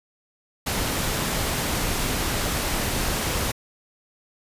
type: noise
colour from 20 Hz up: pink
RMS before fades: -25 dBFS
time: 0.66-3.52 s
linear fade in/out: 10 ms
effects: resampled to 32000 Hz